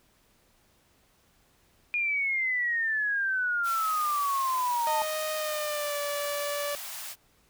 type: exponential sweep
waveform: sine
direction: down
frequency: 2442 to 880 Hz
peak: -25 dBFS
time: 1.94-5.02 s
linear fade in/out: 0 ms
type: high-pass noise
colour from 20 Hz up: white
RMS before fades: -39 dBFS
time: 3.63-7.16 s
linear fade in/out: 50 ms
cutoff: 580 Hz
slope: 96 dB/octave
type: tone with pitch glide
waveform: sawtooth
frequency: 621 to 579.4 Hz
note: D#5 to D5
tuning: -3 to -24 cents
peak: -26 dBFS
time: 4.87-6.75 s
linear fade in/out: 0 ms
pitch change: -121 cents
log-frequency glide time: 5.36-5.98 s
effects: pink hiss -65 dBFS RMS until 7.49 s